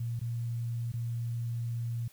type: tone with dropouts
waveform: sine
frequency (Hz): 117.6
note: A#2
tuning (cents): +16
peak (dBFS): -31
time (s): 0-2.08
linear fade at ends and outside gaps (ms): 5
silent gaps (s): 0.194-0.213 / 0.919-0.937
effects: white hiss -60 dBFS RMS until 2.12 s